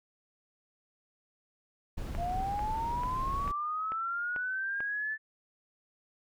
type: noise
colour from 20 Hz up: brown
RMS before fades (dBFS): -37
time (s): 1.97-3.52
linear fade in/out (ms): 10
type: click train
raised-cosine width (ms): 0.5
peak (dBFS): -26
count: 7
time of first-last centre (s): 2.15-4.805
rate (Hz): 2.26
type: linear sweep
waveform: sine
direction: up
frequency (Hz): 678 to 1760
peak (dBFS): -31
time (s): 2.17-5.18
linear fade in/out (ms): 50
effects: none